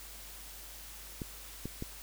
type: clicks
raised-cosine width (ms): 3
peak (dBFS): -24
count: 3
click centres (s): 1.218 / 1.656 / 1.824
effects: added 50 Hz sine -52 dBFS peak until 2.02 s + white hiss -49 dBFS RMS until 2.02 s